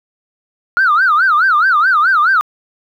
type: tone with vibrato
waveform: sine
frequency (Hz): 1366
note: F6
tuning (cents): -39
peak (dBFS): -7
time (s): 0.77-2.41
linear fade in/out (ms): 0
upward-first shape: sine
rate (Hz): 4.7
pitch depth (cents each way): 250
effects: tanh soft clip ceiling -5 dBFS + 8-bit